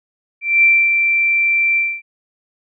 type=tone with ADSR envelope; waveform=sine; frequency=2349 Hz; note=D7; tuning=in tune; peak=-7 dBFS; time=0.41-2.02 s; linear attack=220 ms; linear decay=260 ms; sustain=-5 dB; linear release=250 ms; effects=none